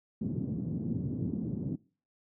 white band-pass noise, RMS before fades -34 dBFS, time 0.21-1.76 s, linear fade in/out 10 ms, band 100 to 260 Hz, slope 24 dB/octave, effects noise-tail reverb RT60 0.4 s tail -23 dB re dry

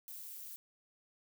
violet noise with amplitude modulation, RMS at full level -44 dBFS, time 0.08-0.56 s, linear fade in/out 0 ms, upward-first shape sine, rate 212 Hz, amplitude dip 80%, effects none

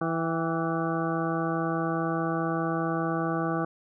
harmonic tone with a mistuned harmonic, 164.81 Hz, E3, in tune, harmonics 1 / 2 / 3 / 4 / 5 / 7 / 8 / 9, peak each -31 / -30 / -35 / -35 / -35 / -34 / -40 / -38 dBFS, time 0.01-3.65 s, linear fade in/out 5 ms, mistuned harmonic 5, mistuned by -48 cents, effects none

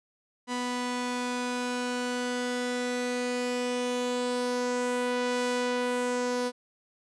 sawtooth tone pair together, 246.9 / 493.9 Hz, B3 / B4, 0 / 0 cents, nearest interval octave, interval 1200 cents, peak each -27 dBFS, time 0.47-6.52 s, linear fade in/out 50 ms, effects resampled to 22050 Hz

